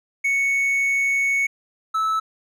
triangle tone pair in turn, 2217 / 1306.9 Hz, C#7 / E6, 0 / -15 cents, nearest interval major sixth, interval 915 cents, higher first, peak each -16 / -17 dBFS, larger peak first, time 0.24-1.47 / 1.94-2.2 s, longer first, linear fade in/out 10 ms, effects none

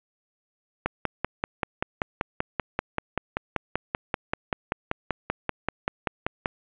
click train, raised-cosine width 0.5 ms, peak -9 dBFS, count 30, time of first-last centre 0.86-6.458 s, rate 5.18 Hz, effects resampled to 8000 Hz + 7-bit

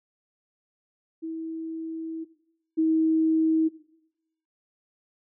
sine tone pair in turn, 323.9 / 319.6 Hz, E4 / D#4, -30 / +47 cents, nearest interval unison, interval 23 cents, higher first, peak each -30 / -19 dBFS, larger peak second, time 1.22-2.25 / 2.77-3.69 s, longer first, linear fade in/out 20 ms, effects noise-tail reverb RT60 0.8 s tail -17 dB re dry

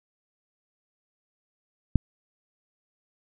click, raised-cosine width 5 ms, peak -6 dBFS, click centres 1.957 s, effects none

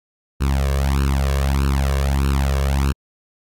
sawtooth tone with flanger, 68.5 Hz, C#2, 20 cents flat, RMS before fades -18 dBFS, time 0.4-2.93 s, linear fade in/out 20 ms, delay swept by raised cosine 0.72 to 1.82 ms, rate 1.6 Hz, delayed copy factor +0.9, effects AAC 48 kbps

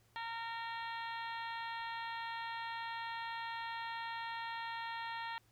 harmonic tone with a mistuned harmonic, 459.6 Hz, A#4, 25 cents flat, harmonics 2 / 3 / 4 / 5 / 6 / 7 / 8 / 9, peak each -42 / -50 / -46 / -54 / -54 / -53 / -57 / -56 dBFS, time 0.16-5.38 s, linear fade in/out 0 ms, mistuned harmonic 7, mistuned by +26 cents, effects added 113 Hz sine -70 dBFS peak until 5.51 s + pink hiss -72 dBFS RMS until 5.51 s

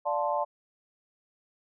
sine chord, D minor seventh, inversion none, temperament equal with one note detuned, 587.3 / 702.1 / 880 / 1046.5 Hz, D5 / F5 / A5 / C6, 0 / +9 / 0 / 0 cents, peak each -30 / -33 / -30 / -33 dBFS, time 0.05-0.45 s, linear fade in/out 20 ms, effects none

